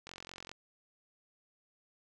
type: click train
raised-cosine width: 0.2 ms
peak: -28 dBFS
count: 21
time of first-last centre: 0.07-0.515 s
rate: 44.9 Hz
effects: none